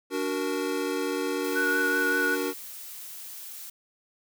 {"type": "chord", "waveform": "square", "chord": "D augmented", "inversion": "none", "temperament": "equal with one note detuned", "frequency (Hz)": [289.8, 370, 466.2], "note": ["D4", "F#4", "A#4"], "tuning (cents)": [-23, 0, 0], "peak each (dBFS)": -32, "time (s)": [0.1, 2.54], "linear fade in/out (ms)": 50}
{"type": "noise", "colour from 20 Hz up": "blue", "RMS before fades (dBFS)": -41, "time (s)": [1.44, 3.7], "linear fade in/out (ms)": 5}
{"type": "tone with vibrato", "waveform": "sine", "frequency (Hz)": 1472, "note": "F#6", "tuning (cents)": -9, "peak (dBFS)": -24, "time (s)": [1.55, 2.36], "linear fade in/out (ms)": 20, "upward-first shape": "sine", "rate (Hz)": 5.2, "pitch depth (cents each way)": 24}
{"effects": []}